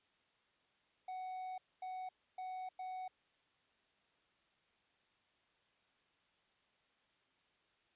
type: tone bursts at uneven times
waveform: triangle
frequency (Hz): 744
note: F#5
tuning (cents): +9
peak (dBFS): -40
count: 4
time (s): 1.08-1.58 / 1.82-2.09 / 2.38-2.69 / 2.79-3.08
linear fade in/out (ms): 5
effects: white hiss -75 dBFS RMS until 7.95 s + resampled to 8000 Hz